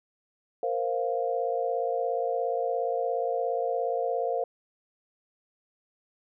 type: chord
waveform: sine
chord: Bb suspended second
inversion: none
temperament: equal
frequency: 466.2 / 523.3 / 698.5 Hz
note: Bb4 / C5 / F5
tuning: 0 / 0 / 0 cents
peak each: -30 dBFS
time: 0.63-4.44 s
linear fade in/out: 2 ms
effects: none